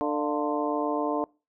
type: harmonic tone with a mistuned harmonic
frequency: 148.9 Hz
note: D3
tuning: 24 cents sharp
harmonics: 2 / 3 / 4 / 5 / 6 / 7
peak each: -29 / -31 / -32 / -33 / -34 / -34 dBFS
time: 0.01-1.24 s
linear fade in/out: 0 ms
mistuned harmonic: 5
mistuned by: -97 cents
effects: noise-tail reverb RT60 0.3 s tail -24 dB re dry